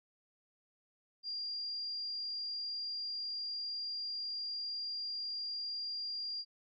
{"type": "tone", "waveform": "sine", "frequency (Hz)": 4787, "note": "D8", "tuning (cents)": 32, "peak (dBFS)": -37, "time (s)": [1.23, 6.45], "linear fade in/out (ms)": 50, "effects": []}